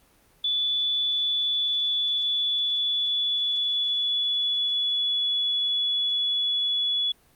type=tone with pitch glide; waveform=sine; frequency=3464 to 3403 Hz; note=A7 to G#7; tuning=-28 to +41 cents; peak=-22 dBFS; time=0.44-7.12 s; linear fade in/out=5 ms; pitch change=-31 cents; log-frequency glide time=0.96-5.31 s; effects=pink hiss -60 dBFS RMS until 7.35 s + Opus 32 kbps